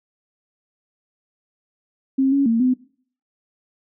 sine tone with pitch steps, 267.5 / 278.1 / 228.4 / 254.3 Hz, C4 / C#4 / A#3 / C4, +38 / +6 / -35 / -49 cents, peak -14 dBFS, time 2.18-2.74 s, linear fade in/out 10 ms, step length 140 ms, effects noise-tail reverb RT60 0.5 s tail -19 dB re dry

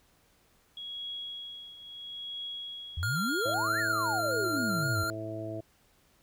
sine tone with tremolo, 3322 Hz, G#7, in tune, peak -35 dBFS, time 0.77-3.54 s, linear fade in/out 2 ms, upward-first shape triangle, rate 0.75 Hz, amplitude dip 75%
sine exponential two-way sweep, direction up then down, 74.2 to 1892 to 88.3 Hz, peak -30 dBFS, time 2.97-5.04 s, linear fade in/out 5 ms, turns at 3.79 s
square tone with vibrato, 1400 Hz, F6, 4 cents sharp, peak -31 dBFS, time 3.03-5.1 s, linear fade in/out 0 ms, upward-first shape square, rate 3.9 Hz, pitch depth 21 cents each way
harmonic tone, 109.2 Hz, A2, 13 cents flat, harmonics 1 / 2 / 3 / 4 / 5 / 6, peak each -40 / -51 / -39 / -47 / -48 / -39 dBFS, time 3.45-5.61 s, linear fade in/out 10 ms
effects pink hiss -66 dBFS RMS until 6.22 s

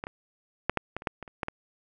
clicks, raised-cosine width 0.5 ms, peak -19 / -21 / -8 / -10 / -17 / -27 / -11 / -23 / -30 / -14 / -17 dBFS, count 11, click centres 0.039 / 0.069 / 0.696 / 0.773 / 0.966 / 1.021 / 1.072 / 1.227 / 1.278 / 1.432 / 1.484 s, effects none

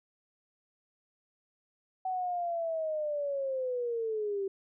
sine linear sweep, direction down, 754 to 384.4 Hz, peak -30 dBFS, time 2.05-4.48 s, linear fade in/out 5 ms, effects none

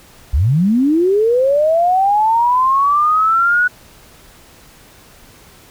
sine linear sweep, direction up, 56.4 to 1480 Hz, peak -10 dBFS, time 0.33-3.68 s, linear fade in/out 10 ms, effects pink hiss -44 dBFS RMS until 5.7 s

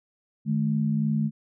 sine tone pair together, 152.17 / 215.2 Hz, D#3 / A3, -38 / -38 cents, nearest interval tritone, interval 600 cents, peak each -25 / -24 dBFS, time 0.45-1.31 s, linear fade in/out 50 ms, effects none

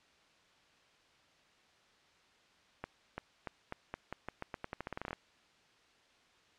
accelerating click train, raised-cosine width 0.5 ms, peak -24 dBFS, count 20, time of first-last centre 2.84-5.13 s, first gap 340 ms, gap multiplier 0.86, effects white hiss -66 dBFS RMS until 6.58 s + low-pass 4000 Hz 12 dB/octave

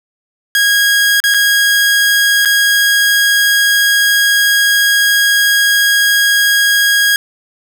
sawtooth tone with dropouts, 1641 Hz, G#6, 21 cents flat, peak -5 dBFS, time 0.55-7.16 s, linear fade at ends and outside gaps 1 ms, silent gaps 1.202-1.239 / 1.34-1.344 / 2.45-2.456 s, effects none

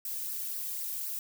violet noise with flanger, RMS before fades -36 dBFS, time 0.05-1.19 s, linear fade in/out 2 ms, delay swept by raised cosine 0.28 to 1.48 ms, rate 3.9 Hz, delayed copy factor -0.55, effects none

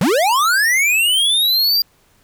square linear sweep, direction up, 143.5 to 4800 Hz, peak -13 dBFS, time 0.01-1.82 s, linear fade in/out 2 ms, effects pink hiss -56 dBFS RMS until 2.23 s

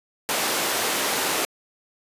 pink high-pass noise, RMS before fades -24 dBFS, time 0.29-1.45 s, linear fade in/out 0 ms, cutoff 380 Hz, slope 12 dB/octave, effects resampled to 32000 Hz

